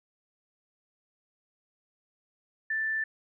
sine tone, 1766 Hz, A6, 6 cents sharp, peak -27 dBFS, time 2.7-3.04 s, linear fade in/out 5 ms, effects none

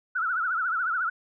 sine tone with vibrato, 1396.9 Hz, F6, in tune, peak -24 dBFS, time 0.15-1.1 s, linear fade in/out 10 ms, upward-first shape triangle, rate 14 Hz, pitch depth 170 cents each way, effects none

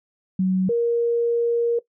sine tone pair in turn, 186.9 / 469.9 Hz, F#3 / A#4, +18 / +14 cents, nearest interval octave + major third, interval 1596 cents, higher second, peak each -17 dBFS, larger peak neither, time 0.39-0.69 / 0.69-1.79 s, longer second, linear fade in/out 5 ms, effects noise-tail reverb RT60 0.1 s tail -18 dB re dry

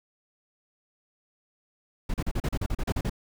brown noise bursts, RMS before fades -27 dBFS, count 12, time 2.09-3.097 s, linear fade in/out 5 ms, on 50 ms, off 37 ms, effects none

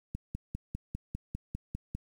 click train, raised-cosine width 5 ms, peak -23 dBFS, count 10, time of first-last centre 0.15-1.95 s, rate 5 Hz, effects 9-bit

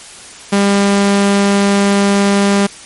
sawtooth tone, 200 Hz, G3, 35 cents sharp, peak -5 dBFS, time 0.52-2.67 s, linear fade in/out 10 ms, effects white hiss -34 dBFS RMS until 2.85 s + MP3 48 kbps

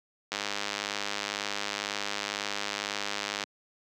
click train, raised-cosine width 0.2 ms, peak -13 dBFS, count 319, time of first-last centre 0.32-3.438 s, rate 102 Hz, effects high-pass 200 Hz 12 dB/octave

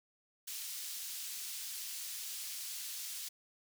pink high-pass noise, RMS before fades -43 dBFS, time 0.47-3.29 s, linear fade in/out 10 ms, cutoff 4200 Hz, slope 12 dB/octave, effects none

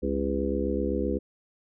harmonic tone with a mistuned harmonic, 67.8 Hz, C#2, 38 cents flat, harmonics 1 / 3 / 4 / 5 / 6 / 7, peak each -32 / -32 / -32 / -32 / -32 / -32 dBFS, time 0.02-1.19 s, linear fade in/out 20 ms, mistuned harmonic 7, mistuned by +81 cents, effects none

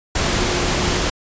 sine tone in noise, 356.2 Hz, F4, 34 cents sharp, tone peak -28 dBFS, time 0.25-1.02 s, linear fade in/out 5 ms, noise pink, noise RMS -19 dBFS, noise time 0.15-1.1 s, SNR -12 dB, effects resampled to 16000 Hz

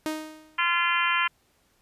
sawtooth tone with exponential decay, 311.1 Hz, D#4, in tune, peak -21 dBFS, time 0.06-0.66 s, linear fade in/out 0 ms, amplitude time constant 130 ms
harmonic tone, 344.1 Hz, F4, 26 cents flat, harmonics 3 / 4 / 5 / 6 / 7 / 8 / 9, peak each -27 / -28 / -29 / -30 / -30 / -31 / -32 dBFS, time 0.58-1.28 s, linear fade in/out 10 ms
effects pink hiss -66 dBFS RMS until 1.81 s + resampled to 32000 Hz

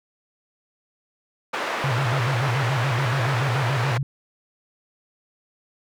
white band-pass noise, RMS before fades -27 dBFS, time 1.53-3.98 s, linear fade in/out 10 ms, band 370 to 1600 Hz, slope 12 dB/octave
sine tone with vibrato, 127.1 Hz, C3, 50 cents flat, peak -21 dBFS, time 1.84-4.03 s, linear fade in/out 2 ms, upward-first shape square, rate 7 Hz, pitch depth 140 cents each way
effects none

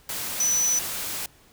sine tone in noise, 5970 Hz, F#8, 15 cents sharp, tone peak -20 dBFS, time 0.4-0.79 s, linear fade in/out 2 ms, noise white, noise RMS -31 dBFS, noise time 0.09-1.26 s, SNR +8 dB, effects pink hiss -56 dBFS RMS until 1.52 s

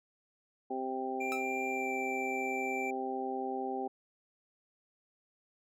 harmonic tone, 130.81 Hz, C3, in tune, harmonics 2 / 3 / 4 / 5 / 6, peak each -40 / -38 / -44 / -48 / -37 dBFS, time 0.7-3.88 s, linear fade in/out 10 ms
triangle tone with pitch glide, 2372 to 2345 Hz, D7 to D7, +17 to -3 cents, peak -35 dBFS, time 1.2-2.91 s, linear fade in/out 10 ms, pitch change -20 cents, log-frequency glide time 1.67-1.91 s
sawtooth tone with exponential decay, 1300 Hz, E6, 24 cents flat, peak -32 dBFS, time 1.32-1.45 s, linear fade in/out 0 ms, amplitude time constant 27 ms
effects none

